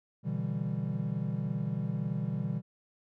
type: chord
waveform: triangle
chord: E minor seventh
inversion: second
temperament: equal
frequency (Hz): 123.47 / 146.83 / 164.81 / 196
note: B2 / D3 / E3 / G3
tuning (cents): 0 / 0 / 0 / 0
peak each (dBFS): -34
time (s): 0.23-2.62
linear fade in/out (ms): 50
effects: none